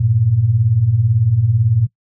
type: beating tone pair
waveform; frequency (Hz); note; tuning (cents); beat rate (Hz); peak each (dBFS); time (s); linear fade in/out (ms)
sine; 98 / 116; G2 / A#2; 0 / -8; 18; -18 / -12; 0-1.87; 10
effects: noise-tail reverb RT60 0.1 s tail -22 dB re dry